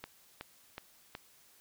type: click train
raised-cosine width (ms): 0.3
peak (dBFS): -25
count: 4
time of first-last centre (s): 0.04-1.151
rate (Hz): 2.7
effects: white hiss -63 dBFS RMS until 1.6 s